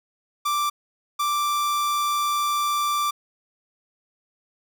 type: tone bursts at uneven times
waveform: 45% pulse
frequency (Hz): 1174.7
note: D6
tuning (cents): 0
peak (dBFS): -21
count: 2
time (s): 0.45-0.7 / 1.19-3.11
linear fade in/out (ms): 10
effects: none